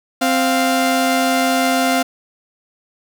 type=tone pair together; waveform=sawtooth; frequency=261.5 / 698.6 Hz; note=C4 / F5; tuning=-1 / 0 cents; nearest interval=octave + perfect fourth; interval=1701 cents; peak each=-13 dBFS; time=0.21-2.03 s; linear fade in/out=10 ms; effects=none